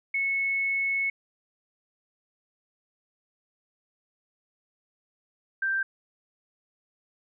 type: tone pair in turn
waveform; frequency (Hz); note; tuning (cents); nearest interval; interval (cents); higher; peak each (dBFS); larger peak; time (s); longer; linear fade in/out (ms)
sine; 2199 / 1570.7; C#7 / G6; -14 / +3; tritone; 583; first; -24 / -24; neither; 0.14-1.1 / 5.62-5.83; first; 5
effects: none